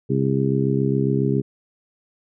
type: harmonic tone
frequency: 67.3 Hz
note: C2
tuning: 49 cents sharp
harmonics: 2 / 3 / 4 / 5 / 6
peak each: -21 / -24 / -25 / -27 / -24 dBFS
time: 0.09-1.42 s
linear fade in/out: 20 ms
effects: none